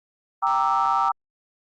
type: chord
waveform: sine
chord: E half-diminished seventh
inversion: first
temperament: equal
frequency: 784 / 932.3 / 1174.7 / 1318.5 Hz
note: G5 / Bb5 / D6 / E6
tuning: 0 / 0 / 0 / 0 cents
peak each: -24 dBFS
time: 0.42-1.12 s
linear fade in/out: 10 ms
type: click train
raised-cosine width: 0.2 ms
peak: -24 dBFS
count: 82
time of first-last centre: 0.47-1.084 s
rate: 132 Hz
effects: Opus 32 kbps